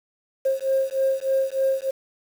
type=beating tone pair; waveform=sine; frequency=533 / 536.3 Hz; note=C5 / C5; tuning=+32 / +43 cents; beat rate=3.3 Hz; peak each=-22 dBFS; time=0.45-1.91 s; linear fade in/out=10 ms; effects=tanh soft clip ceiling -13 dBFS + 7-bit